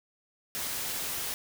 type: noise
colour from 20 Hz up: white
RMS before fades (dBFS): -34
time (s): 0.55-1.34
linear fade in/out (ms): 0
effects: none